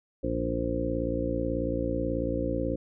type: harmonic tone with a mistuned harmonic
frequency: 58.27 Hz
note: A#1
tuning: in tune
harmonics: 1 / 2 / 3 / 4 / 5 / 6 / 8 / 9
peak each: -34 / -37 / -38 / -38 / -32 / -36 / -37 / -32 dBFS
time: 0.23-2.76 s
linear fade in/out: 10 ms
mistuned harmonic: 1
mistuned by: +73 cents
effects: none